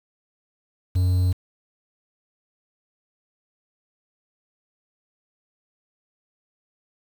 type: tone with quantisation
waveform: triangle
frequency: 90.9 Hz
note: F#2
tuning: 30 cents flat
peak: -15 dBFS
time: 0.95-1.33 s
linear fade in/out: 10 ms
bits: 7
effects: none